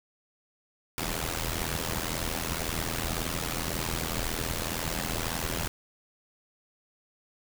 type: noise with amplitude modulation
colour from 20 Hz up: pink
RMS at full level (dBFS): -28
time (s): 0.98-5.68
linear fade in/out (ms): 0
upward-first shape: sine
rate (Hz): 81.9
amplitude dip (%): 85
effects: none